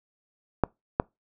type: clicks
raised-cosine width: 1 ms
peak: -6 dBFS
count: 2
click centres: 0.637 / 0.999 s
effects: noise-tail reverb RT60 0.2 s tail -26 dB re dry